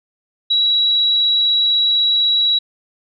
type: tone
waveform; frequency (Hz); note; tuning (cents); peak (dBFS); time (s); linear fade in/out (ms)
sine; 3892; B7; -26; -12; 0.5-2.59; 10
effects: none